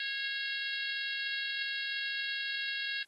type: harmonic tone with a mistuned harmonic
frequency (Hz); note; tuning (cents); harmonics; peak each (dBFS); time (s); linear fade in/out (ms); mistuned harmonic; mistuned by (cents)
549; C#5; -17; 3 / 4 / 5 / 6 / 7 / 8 / 9; -37 / -45 / -40 / -42 / -42 / -44 / -53; 0-3.03; 2; 4; -31
effects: white hiss -70 dBFS RMS until 3.07 s + AAC 32 kbps